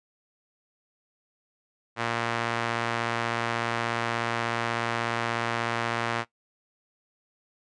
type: tone with band-pass filter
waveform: sawtooth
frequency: 116.54 Hz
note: A#2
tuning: in tune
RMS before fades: -29 dBFS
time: 1.96-6.25 s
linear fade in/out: 50 ms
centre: 1500 Hz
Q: 0.81
effects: noise-tail reverb RT60 0.1 s tail -17 dB re dry + resampled to 22050 Hz